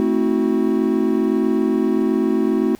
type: chord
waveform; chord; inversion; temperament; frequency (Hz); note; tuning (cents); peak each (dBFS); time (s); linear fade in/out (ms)
triangle; F# half-diminished seventh; first; equal with one note detuned; 220 / 261.6 / 322.3 / 370; A3 / C4 / E4 / F#4; 0 / 0 / -39 / 0; -19; 0-2.75; 0
effects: pink hiss -49 dBFS RMS until 2.79 s